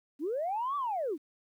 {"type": "linear two-way sweep", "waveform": "sine", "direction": "up then down", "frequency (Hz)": [261.4, 1174.7, 261.4], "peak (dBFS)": -29, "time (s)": [0.19, 1.18], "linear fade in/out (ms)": 50, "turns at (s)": 0.76, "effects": ["tanh soft clip ceiling -25 dBFS", "11-bit"]}